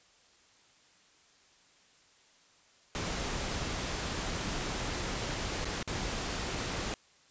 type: noise with dropouts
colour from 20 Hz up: pink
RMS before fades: -35 dBFS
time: 2.95-6.94 s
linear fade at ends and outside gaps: 0 ms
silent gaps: 5.646-5.654 / 5.828-5.876 s
effects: white hiss -63 dBFS RMS until 7.3 s + resampled to 16000 Hz